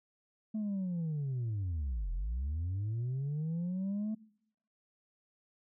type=linear two-way sweep; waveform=sine; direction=down then up; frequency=220 to 40.09 to 220 Hz; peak=-30 dBFS; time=0.54-4.15 s; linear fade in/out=10 ms; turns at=2.12 s; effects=noise-tail reverb RT60 0.8 s tail -25 dB re dry + tanh soft clip ceiling -31 dBFS